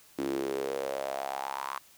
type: tone with high-pass filter sweep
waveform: sawtooth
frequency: 68 Hz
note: C#2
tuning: 33 cents flat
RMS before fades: -34 dBFS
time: 0.18-1.79 s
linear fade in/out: 10 ms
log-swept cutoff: 300 to 1100 Hz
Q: 5.6
effects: white hiss -58 dBFS RMS until 1.97 s